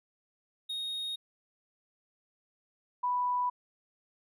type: tone pair in turn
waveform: triangle / sine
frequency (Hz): 3729 / 987.7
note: A#7 / B5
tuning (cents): 0 / 0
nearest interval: octave + major seventh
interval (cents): 2300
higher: first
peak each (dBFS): -32 / -27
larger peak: second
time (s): 0.69-1.16 / 3.03-3.5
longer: neither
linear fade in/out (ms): 10
effects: none